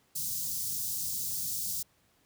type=band-stop noise; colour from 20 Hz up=white; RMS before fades=-34 dBFS; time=0.15-1.83 s; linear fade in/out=10 ms; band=190 to 4900 Hz; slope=24 dB/octave; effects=pink hiss -68 dBFS RMS until 2.25 s + high-pass 60 Hz 12 dB/octave